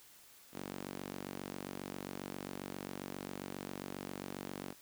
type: tone with high-pass filter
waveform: sawtooth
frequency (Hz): 47.44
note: F#1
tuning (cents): +44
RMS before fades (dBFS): -45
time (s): 0.52-4.75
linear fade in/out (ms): 50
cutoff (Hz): 240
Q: 1.3
effects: white hiss -60 dBFS RMS until 4.81 s